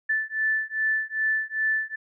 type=beating tone pair; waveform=sine; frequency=1754 / 1756.5 Hz; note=A6 / A6; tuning=-6 / -3 cents; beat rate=2.5 Hz; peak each=-26 dBFS; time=0.09-1.96 s; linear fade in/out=10 ms; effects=none